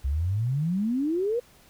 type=exponential sweep; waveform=sine; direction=up; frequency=64 to 498 Hz; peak=-23 dBFS; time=0.04-1.4 s; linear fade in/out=10 ms; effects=pink hiss -56 dBFS RMS until 1.69 s